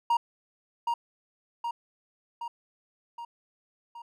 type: tone with echo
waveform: triangle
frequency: 940 Hz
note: A#5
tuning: 14 cents sharp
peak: -19 dBFS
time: 0.1-0.17 s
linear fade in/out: 5 ms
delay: 770 ms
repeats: 5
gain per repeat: -4 dB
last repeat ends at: 4.02 s
effects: none